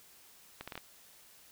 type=accelerating click train; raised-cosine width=0.3 ms; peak=-25 dBFS; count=5; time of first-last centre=0.61-0.777 s; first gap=66 ms; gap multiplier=0.7; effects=white hiss -59 dBFS RMS until 1.51 s